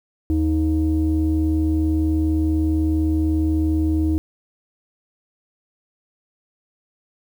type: tone pair together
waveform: sine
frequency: 78.6 / 314.4 Hz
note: D#2 / D#4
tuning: +18 / +18 cents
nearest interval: 2 octaves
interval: 2400 cents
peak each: -18 dBFS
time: 0.3-4.18 s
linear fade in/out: 0 ms
effects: tanh soft clip ceiling -11 dBFS + 8-bit